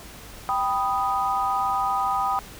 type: chord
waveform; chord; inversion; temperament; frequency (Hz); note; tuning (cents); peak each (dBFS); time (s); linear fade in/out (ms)
sine; G augmented; none; equal; 784 / 987.8 / 1244.5; G5 / B5 / D#6; 0 / 0 / 0; -25 / -27 / -25; 0.49-2.39; 0
effects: added 50 Hz sine -49 dBFS peak until 2.59 s + pink hiss -43 dBFS RMS until 2.59 s

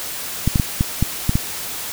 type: clicks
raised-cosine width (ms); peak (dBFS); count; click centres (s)
5; -3; 7; 0.476 / 0.558 / 0.598 / 0.809 / 1.026 / 1.294 / 1.355
effects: white hiss -28 dBFS RMS until 1.92 s

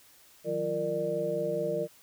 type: tone cluster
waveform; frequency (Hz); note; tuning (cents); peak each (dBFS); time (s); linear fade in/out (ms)
sine; 158 / 182.7 / 344.1 / 463.1 / 596; D#3 / F#3 / F4 / A#4 / D5; +27 / -22 / -26 / -11 / +25; -40 / -40 / -37 / -32 / -31; 0.44-1.88; 50
effects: white hiss -58 dBFS RMS until 2.02 s

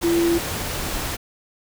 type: tone in noise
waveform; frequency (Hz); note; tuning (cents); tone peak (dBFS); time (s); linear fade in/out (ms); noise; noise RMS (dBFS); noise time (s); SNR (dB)
sine; 338.8; E4; +48; -16; 0.03-0.39; 20; pink; -27; 0.01-1.17; +8
effects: none

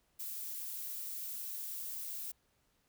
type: noise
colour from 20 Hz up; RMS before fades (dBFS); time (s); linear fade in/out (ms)
violet; -42; 0.19-2.32; 10
effects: pink hiss -75 dBFS RMS until 2.88 s

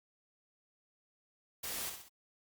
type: noise with echo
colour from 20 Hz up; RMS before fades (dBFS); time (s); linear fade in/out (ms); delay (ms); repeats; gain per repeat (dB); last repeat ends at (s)
white; -40; 1.63-1.9; 10; 63; 3; -6; 2.089
effects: Opus 48 kbps

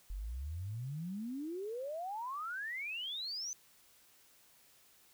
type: exponential sweep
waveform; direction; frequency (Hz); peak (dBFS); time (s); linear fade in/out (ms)
sine; up; 43.65 to 6230; -38; 0.1-3.53; 0
effects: white hiss -65 dBFS RMS until 5.13 s

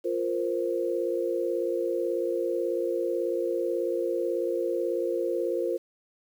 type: chord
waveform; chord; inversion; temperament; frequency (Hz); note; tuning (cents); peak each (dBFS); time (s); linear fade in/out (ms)
sine; F suspended fourth; none; just; 349.2 / 465.6 / 523.8; F4 / Bb4 / C5; 0 / -2 / +2; -29 / -30 / -30; 0.04-5.78; 20
effects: 9-bit

